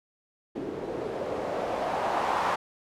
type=noise with low-pass filter sweep; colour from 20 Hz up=blue; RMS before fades=-30 dBFS; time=0.55-2.56 s; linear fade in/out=10 ms; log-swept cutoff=350 to 1000 Hz; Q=2.5; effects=none